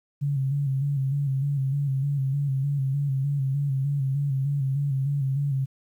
sine tone with vibrato, 138.3 Hz, C#3, 4 cents flat, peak -22 dBFS, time 0.21-5.66 s, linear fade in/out 20 ms, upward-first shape square, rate 3.3 Hz, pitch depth 52 cents each way, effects 10-bit

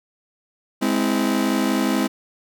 40% pulse chord, Ab augmented, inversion none, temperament just, 207.7 / 259.6 / 324.5 Hz, Ab3 / C4 / E4, 0 / -13 / -27 cents, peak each -22 / -21 / -23 dBFS, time 0.81-2.08 s, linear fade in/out 20 ms, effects none

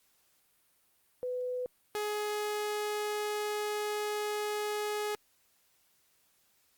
sine / sawtooth tone pair in turn, 500 / 419.5 Hz, B4 / G#4, +21 / +17 cents, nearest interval minor third, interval 304 cents, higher first, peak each -32 / -28 dBFS, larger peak second, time 1.23-1.66 / 1.95-5.15 s, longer second, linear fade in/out 0 ms, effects white hiss -70 dBFS RMS until 6.77 s + Opus 48 kbps

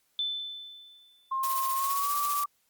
sine tone with exponential decay, 3520 Hz, A7, in tune, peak -26 dBFS, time 0.19-1.39 s, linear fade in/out 1 ms, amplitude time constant 260 ms
sine tone with pitch glide, 1064 to 1160.3 Hz, C6 to D6, +29 to -21 cents, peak -27 dBFS, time 1.31-2.46 s, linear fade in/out 10 ms, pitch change +150 cents, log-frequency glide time 1.74-2.15 s
blue noise with tremolo, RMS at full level -31 dBFS, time 1.43-2.44 s, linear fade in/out 5 ms, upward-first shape triangle, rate 15 Hz, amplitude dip 55%
effects white hiss -71 dBFS RMS until 2.69 s + Opus 48 kbps

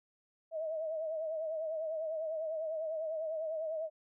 sine tone with vibrato, 635 Hz, D#5, 35 cents sharp, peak -34 dBFS, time 0.51-3.9 s, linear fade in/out 50 ms, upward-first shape sine, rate 10 Hz, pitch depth 60 cents each way, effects none

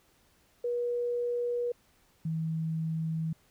sine tone pair in turn, 482.1 / 160.88 Hz, B4 / E3, -42 / -42 cents, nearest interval octave + perfect fifth, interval 1900 cents, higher first, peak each -28 / -29 dBFS, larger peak first, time 0.64-1.72 / 2.25-3.33 s, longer neither, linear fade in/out 5 ms, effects pink hiss -66 dBFS RMS until 3.5 s

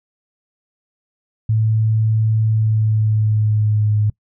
sine tone with pitch glide, 110 to 105.7 Hz, A2 to G#2, 0 to +31 cents, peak -13 dBFS, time 1.49-4.1 s, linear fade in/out 5 ms, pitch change -69 cents, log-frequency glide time 2.45-3.98 s, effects noise-tail reverb RT60 0.1 s tail -23 dB re dry

